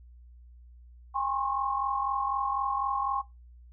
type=tone cluster; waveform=sine; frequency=811 / 1047 / 1091 Hz; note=G#5 / C6 / C#6; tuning=-41 / +1 / -28 cents; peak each=-31 / -34 / -31 dBFS; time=1.14-3.22 s; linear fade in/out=20 ms; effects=noise-tail reverb RT60 0.2 s tail -17 dB re dry + added 60 Hz sine -49 dBFS peak until 3.72 s